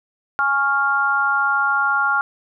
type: chord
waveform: sine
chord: Db major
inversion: second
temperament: equal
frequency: 830.6 / 1108.7 / 1396.9 Hz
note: Ab5 / Db6 / F6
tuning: 0 / 0 / 0 cents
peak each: -23 / -23 / -17 dBFS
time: 0.39-2.21 s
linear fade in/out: 0 ms
effects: none